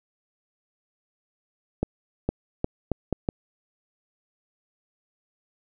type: accelerating click train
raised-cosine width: 2 ms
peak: -10 dBFS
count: 6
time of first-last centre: 1.83-3.289 s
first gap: 460 ms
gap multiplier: 0.77
effects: none